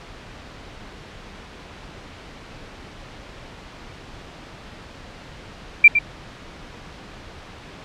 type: tone with echo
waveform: sine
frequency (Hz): 2357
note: D7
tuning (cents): +6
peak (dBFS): -3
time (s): 5.84-5.88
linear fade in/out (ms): 5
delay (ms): 110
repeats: 1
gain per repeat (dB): -10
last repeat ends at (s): 5.99
effects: pink hiss -40 dBFS RMS until 7.84 s + low-pass 4000 Hz 12 dB/octave